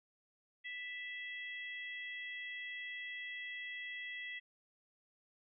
harmonic tone, 659.3 Hz, E5, in tune, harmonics 3 / 4 / 5, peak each -43 / -51 / -51 dBFS, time 0.64-4.4 s, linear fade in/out 20 ms, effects none

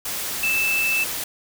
sine tone in noise, 2637 Hz, E7, in tune, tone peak -19 dBFS, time 0.43-1.04 s, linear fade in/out 5 ms, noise white, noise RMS -28 dBFS, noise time 0.05-1.24 s, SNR +6 dB, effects none

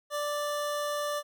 25% pulse tone, 587.3 Hz, D5, in tune, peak -26 dBFS, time 0.1-1.23 s, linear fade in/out 50 ms, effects none

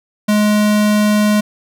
square tone, 210 Hz, G#3, 19 cents sharp, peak -11 dBFS, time 0.28-1.41 s, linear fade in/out 10 ms, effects none

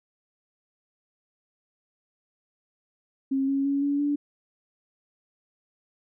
sine tone with pitch steps, 270 / 274.7 / 279.5 / 284.4 / 289.4 Hz, C#4 / C#4 / C#4 / C#4 / D4, -45 / -16 / +14 / +45 / -25 cents, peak -22 dBFS, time 3.31-4.16 s, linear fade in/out 10 ms, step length 170 ms, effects none

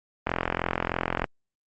click train, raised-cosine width 0.5 ms, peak -9 dBFS, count 43, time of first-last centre 0.27-1.242 s, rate 43.2 Hz, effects Opus 32 kbps

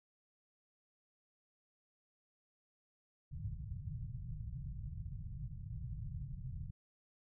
white low-pass noise, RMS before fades -44 dBFS, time 3.31-6.71 s, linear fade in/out 10 ms, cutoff 150 Hz, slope 48 dB/octave, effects none

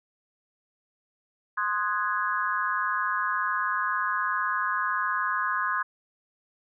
sine chord, Ab dominant seventh, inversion first, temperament equal, 1046.5 / 1244.5 / 1480 / 1661.2 Hz, C6 / Eb6 / Gb6 / Ab6, 0 / 0 / 0 / 0 cents, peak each -29 / -30 / -32 / -30 dBFS, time 1.57-5.83 s, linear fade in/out 10 ms, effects none

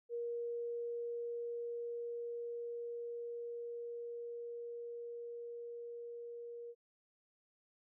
sine tone with level ramp, 472.7 Hz, A#4, 24 cents sharp, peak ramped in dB -37 to -45 dBFS, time 0.09-6.75 s, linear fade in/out 50 ms, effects none

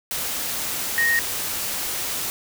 sine tone in noise, 1864 Hz, A#6, 1 cent flat, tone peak -17 dBFS, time 0.98-1.19 s, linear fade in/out 0 ms, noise white, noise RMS -27 dBFS, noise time 0.11-2.3 s, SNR +7 dB, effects none

